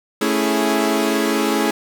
sawtooth chord, A major seventh, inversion none, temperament equal, 220 / 277.2 / 329.6 / 415.3 Hz, A3 / C#4 / E4 / G#4, 0 / 0 / 0 / 0 cents, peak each -18 dBFS, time 0.21-1.71 s, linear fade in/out 5 ms, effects none

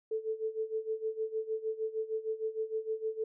sine tone with tremolo, 440 Hz, A4, in tune, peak -29 dBFS, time 0.11-3.24 s, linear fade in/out 5 ms, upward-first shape sine, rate 6.5 Hz, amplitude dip 85%, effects none

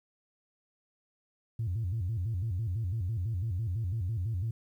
sine tone with vibrato, 100.6 Hz, G2, 45 cents sharp, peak -28 dBFS, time 1.59-4.51 s, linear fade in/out 5 ms, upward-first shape square, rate 6 Hz, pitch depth 210 cents each way, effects tanh soft clip ceiling -26 dBFS + 11-bit

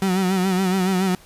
35% pulse tone with vibrato, 187.3 Hz, F#3, 21 cents sharp, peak -16 dBFS, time 0.02-1.15 s, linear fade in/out 2 ms, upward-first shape sine, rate 7.1 Hz, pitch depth 64 cents each way, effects pink hiss -49 dBFS RMS until 1.25 s + resampled to 32000 Hz

